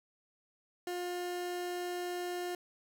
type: tone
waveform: 30% pulse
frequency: 355.4 Hz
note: F4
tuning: 30 cents sharp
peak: -33 dBFS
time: 0.87-2.55 s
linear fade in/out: 2 ms
effects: none